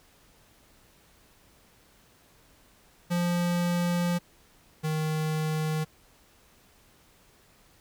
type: tone pair in turn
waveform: square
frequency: 174.61 / 155.97 Hz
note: F3 / D#3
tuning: 0 / +5 cents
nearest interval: major second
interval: 195 cents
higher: first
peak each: -25 / -27 dBFS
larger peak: first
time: 3.1-4.19 / 4.83-5.85 s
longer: first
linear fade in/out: 20 ms
effects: pink hiss -60 dBFS RMS until 7.8 s